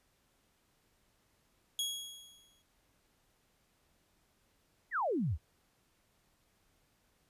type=tone with exponential decay; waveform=sawtooth; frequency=3322 Hz; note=G#7; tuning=in tune; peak=-28 dBFS; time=1.79-2.62 s; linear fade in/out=1 ms; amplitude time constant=180 ms
type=exponential sweep; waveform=sine; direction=down; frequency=2079 to 63 Hz; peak=-30 dBFS; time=4.91-5.38 s; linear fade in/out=50 ms
effects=pink hiss -73 dBFS RMS until 7.29 s + resampled to 32000 Hz